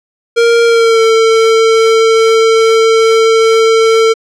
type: tone with pitch glide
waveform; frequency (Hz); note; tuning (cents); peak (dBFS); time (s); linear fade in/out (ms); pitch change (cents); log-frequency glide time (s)
square; 466.2 to 448.8; A#4 to A4; 0 to +34; -6; 0.36-4.14; 20; -66; 0.65-1.03
effects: low-pass 6000 Hz 12 dB/octave